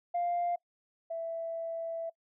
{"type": "tone pair in turn", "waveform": "sine", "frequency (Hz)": [698.5, 662], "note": ["F5", "E5"], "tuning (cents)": [0, 7], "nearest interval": "minor second", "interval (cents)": 93, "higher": "first", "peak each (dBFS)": [-27, -33], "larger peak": "first", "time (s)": [[0.14, 0.56], [1.1, 2.1]], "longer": "second", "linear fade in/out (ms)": 10, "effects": ["noise-tail reverb RT60 0.1 s tail -24 dB re dry", "tanh soft clip ceiling -25 dBFS"]}